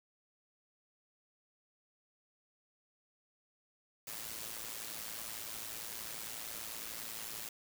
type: noise with amplitude modulation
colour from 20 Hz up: white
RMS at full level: -41 dBFS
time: 4.07-7.49 s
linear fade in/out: 5 ms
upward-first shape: sine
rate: 111 Hz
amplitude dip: 65%
effects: none